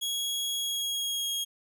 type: tone with pitch glide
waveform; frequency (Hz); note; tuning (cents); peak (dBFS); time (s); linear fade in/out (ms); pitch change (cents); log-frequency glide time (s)
sawtooth; 3322 to 3272; G#7 to G#7; 0 to -26; -26; 0.01-1.45; 20; -26; 0.56-1.3
effects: none